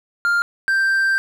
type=tone pair in turn; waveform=triangle; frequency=1400 / 1571.4 Hz; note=F6 / G6; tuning=+4 / +4 cents; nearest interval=major second; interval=200 cents; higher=second; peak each=-13 dBFS; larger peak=neither; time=0.25-0.42 / 0.68-1.18 s; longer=second; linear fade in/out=0 ms; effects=none